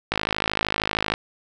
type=click train; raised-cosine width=0.3 ms; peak=-5 dBFS; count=55; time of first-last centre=0.12-1.139 s; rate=53 Hz; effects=none